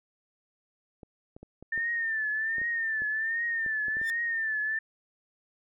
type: clicks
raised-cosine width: 2 ms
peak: -32 dBFS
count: 12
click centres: 1.032 / 1.365 / 1.43 / 1.626 / 1.777 / 2.583 / 2.616 / 3.02 / 3.663 / 3.883 / 3.969 / 4.015 s
type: tone with vibrato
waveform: sine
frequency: 1793 Hz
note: A6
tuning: 32 cents sharp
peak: -27 dBFS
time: 1.72-4.79 s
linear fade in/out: 5 ms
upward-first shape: triangle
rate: 1.3 Hz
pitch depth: 88 cents each way
type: tone with exponential growth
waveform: sawtooth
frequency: 1760 Hz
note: A6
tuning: in tune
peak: -30 dBFS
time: 3.99-4.1 s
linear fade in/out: 0 ms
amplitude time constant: 23 ms
effects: none